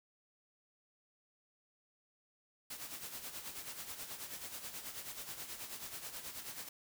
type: noise with tremolo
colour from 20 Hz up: white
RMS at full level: -44 dBFS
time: 2.7-6.69 s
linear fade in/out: 5 ms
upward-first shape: sine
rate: 9.3 Hz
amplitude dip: 60%
effects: none